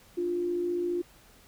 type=tone pair together; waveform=sine; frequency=296 / 350.8 Hz; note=D4 / F4; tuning=+14 / +8 cents; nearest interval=minor third; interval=294 cents; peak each=-38 / -27 dBFS; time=0.17-1.02 s; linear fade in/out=10 ms; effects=pink hiss -57 dBFS RMS until 1.47 s